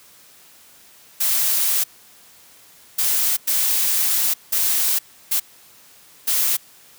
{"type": "noise bursts at uneven times", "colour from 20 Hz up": "blue", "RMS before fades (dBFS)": -19, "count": 6, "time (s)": [[1.2, 1.84], [2.98, 3.37], [3.47, 4.34], [4.52, 4.99], [5.31, 5.4], [6.27, 6.57]], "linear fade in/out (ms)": 10, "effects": ["white hiss -49 dBFS RMS until 6.98 s", "high-pass 60 Hz 12 dB/octave"]}